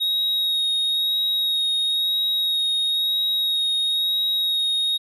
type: tone with vibrato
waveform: triangle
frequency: 3767 Hz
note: A#7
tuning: 17 cents sharp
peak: -18 dBFS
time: 0-4.98 s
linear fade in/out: 20 ms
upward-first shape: sine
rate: 1 Hz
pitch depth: 17 cents each way
effects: none